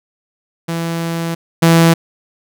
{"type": "tone pair in turn", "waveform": "sawtooth", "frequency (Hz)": [166.7, 165.85], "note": ["E3", "E3"], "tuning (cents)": [20, 11], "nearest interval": "unison", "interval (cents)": 9, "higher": "first", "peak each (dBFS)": [-14, -3], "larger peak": "second", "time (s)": [[0.68, 1.35], [1.62, 1.94]], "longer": "first", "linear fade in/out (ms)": 10, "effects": []}